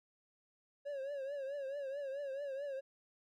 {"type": "tone with vibrato", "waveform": "triangle", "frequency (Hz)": 554.4, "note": "C#5", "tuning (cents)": 0, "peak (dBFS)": -37, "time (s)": [0.85, 2.81], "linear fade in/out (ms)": 20, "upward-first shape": "triangle", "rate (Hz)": 4.6, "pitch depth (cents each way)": 100, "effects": []}